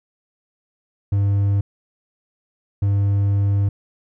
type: tone bursts at uneven times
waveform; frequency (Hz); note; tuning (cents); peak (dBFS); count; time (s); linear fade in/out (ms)
triangle; 100; G2; +35; -13; 2; 1.12-1.61 / 2.82-3.69; 5
effects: none